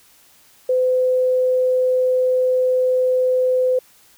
sine tone, 509 Hz, C5, 48 cents flat, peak -14 dBFS, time 0.69-3.79 s, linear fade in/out 5 ms, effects white hiss -52 dBFS RMS until 4.17 s

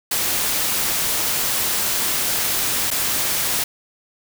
white noise with dropouts, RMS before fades -21 dBFS, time 0.11-3.64 s, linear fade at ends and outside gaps 5 ms, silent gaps 2.905-2.912 s, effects none

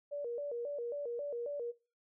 sine tone with vibrato, 523.3 Hz, C5, in tune, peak -36 dBFS, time 0.11-1.72 s, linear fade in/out 20 ms, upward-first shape square, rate 3.7 Hz, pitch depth 170 cents each way, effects noise-tail reverb RT60 0.3 s tail -18 dB re dry

